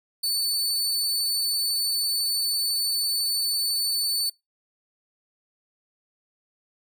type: tone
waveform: sawtooth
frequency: 4494 Hz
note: C#8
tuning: 23 cents sharp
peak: -20 dBFS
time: 0.23-4.3 s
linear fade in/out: 10 ms
effects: noise-tail reverb RT60 0.2 s tail -24 dB re dry